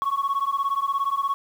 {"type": "beating tone pair", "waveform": "sine", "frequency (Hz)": [1100, 1117], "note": ["C#6", "C#6"], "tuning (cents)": [-14, 13], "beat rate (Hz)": 17, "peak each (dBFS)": -23, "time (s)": [0.02, 1.34], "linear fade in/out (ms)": 0, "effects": ["tanh soft clip ceiling -18 dBFS", "8-bit"]}